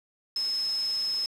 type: tone in noise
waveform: sine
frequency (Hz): 5180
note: E8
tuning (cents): -31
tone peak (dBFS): -26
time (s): 0.36-1.26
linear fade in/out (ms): 2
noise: white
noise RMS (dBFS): -43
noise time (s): 0.36-1.26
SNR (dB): +14
effects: low-pass 10000 Hz 12 dB/octave